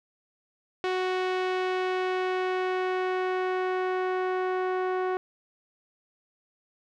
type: tone with low-pass filter sweep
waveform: sawtooth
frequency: 370 Hz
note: F#4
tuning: in tune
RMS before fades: -28 dBFS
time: 0.84-5.17 s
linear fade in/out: 0 ms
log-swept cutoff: 3300 to 1400 Hz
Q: 0.98
effects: none